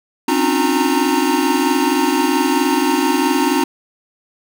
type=tone cluster; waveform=square; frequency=262.9 / 281.7 / 306.1 / 359.2 / 924 Hz; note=C4 / C#4 / D#4 / F4 / A#5; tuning=+8 / +28 / -28 / +49 / -16 cents; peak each=-21 dBFS; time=0.28-3.64 s; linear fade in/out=5 ms; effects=none